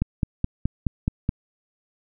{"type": "click train", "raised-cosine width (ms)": 5, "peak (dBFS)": -9, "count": 7, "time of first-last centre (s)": [0.02, 1.291], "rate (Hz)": 4.72, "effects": []}